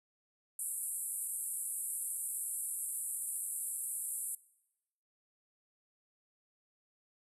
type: band-pass noise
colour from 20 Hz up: white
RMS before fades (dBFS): -39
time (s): 0.59-4.35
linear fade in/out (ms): 2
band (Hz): 8000 to 12000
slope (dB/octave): 96
effects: noise-tail reverb RT60 0.9 s tail -21 dB re dry